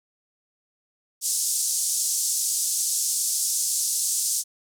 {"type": "band-pass noise", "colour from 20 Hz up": "white", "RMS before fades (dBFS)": -25, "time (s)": [1.21, 4.44], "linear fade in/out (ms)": 50, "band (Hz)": [5600, 9800], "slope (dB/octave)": 24, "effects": []}